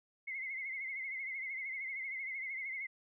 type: tone with vibrato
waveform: sine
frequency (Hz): 2117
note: C7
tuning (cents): +20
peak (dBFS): -38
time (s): 0.27-2.87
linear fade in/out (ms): 10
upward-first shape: sine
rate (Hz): 13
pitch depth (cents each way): 71
effects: none